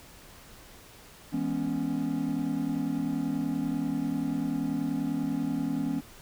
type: chord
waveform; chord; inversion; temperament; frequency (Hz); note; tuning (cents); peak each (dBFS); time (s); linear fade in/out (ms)
triangle; C# minor seventh; first; equal; 164.81 / 207.7 / 246.9 / 277.2; E3 / G#3 / B3 / C#4; 0 / 0 / 0 / 0; -33 / -34 / -30 / -28; 1.32-6.01; 20
effects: tanh soft clip ceiling -16 dBFS + pink hiss -51 dBFS RMS until 6.21 s